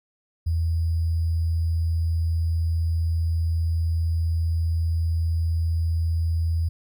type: tone with sample-and-hold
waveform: sine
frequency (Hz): 82.41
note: E2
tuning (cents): 0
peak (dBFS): -20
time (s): 0.46-6.69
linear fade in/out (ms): 10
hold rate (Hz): 4900
effects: none